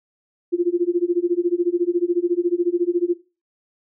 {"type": "tone with tremolo", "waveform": "sine", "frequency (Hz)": 349.2, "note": "F4", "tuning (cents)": 0, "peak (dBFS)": -13, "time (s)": [0.52, 3.15], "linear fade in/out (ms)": 20, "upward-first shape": "sine", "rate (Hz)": 14, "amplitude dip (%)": 95, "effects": ["noise-tail reverb RT60 0.3 s tail -17 dB re dry"]}